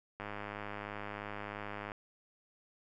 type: click train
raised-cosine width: 0.5 ms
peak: -26 dBFS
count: 178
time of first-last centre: 0.2-1.918 s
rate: 103 Hz
effects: none